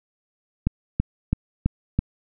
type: click train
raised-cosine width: 5 ms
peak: -7 dBFS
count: 5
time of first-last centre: 0.67-1.99 s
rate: 3.03 Hz
effects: none